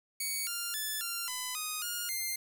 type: tone with pitch steps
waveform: 5% pulse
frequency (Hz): 2239 / 1397 / 1739 / 1385 / 1006 / 1245 / 1426 / 2101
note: C#7 / F6 / A6 / F6 / B5 / D#6 / F6 / C7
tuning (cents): +17 / 0 / -21 / -15 / +32 / +1 / +36 / +7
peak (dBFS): -23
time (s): 0.2-2.36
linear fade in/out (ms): 5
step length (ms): 270
effects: 9-bit